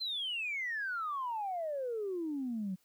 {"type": "exponential sweep", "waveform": "sine", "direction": "down", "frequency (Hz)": [4184, 180], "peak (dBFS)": -33, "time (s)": [0, 2.76], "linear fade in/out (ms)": 20, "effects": ["tanh soft clip ceiling -29 dBFS", "white hiss -72 dBFS RMS until 2.84 s"]}